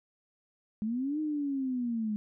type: linear two-way sweep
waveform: sine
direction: up then down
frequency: 207.5 to 311.1 to 207.5 Hz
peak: -29 dBFS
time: 0.82-2.16 s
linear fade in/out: 0 ms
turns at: 1.2 s
effects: none